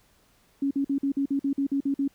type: tone bursts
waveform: sine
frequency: 277.2 Hz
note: C#4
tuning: in tune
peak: -22 dBFS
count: 11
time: 0.62-2.079 s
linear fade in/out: 5 ms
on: 89 ms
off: 48 ms
effects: pink hiss -63 dBFS RMS until 2.14 s